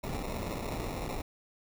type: noise with sample-and-hold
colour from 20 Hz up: pink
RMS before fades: -36 dBFS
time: 0.03-1.22 s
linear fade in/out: 10 ms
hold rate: 1575 Hz
effects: none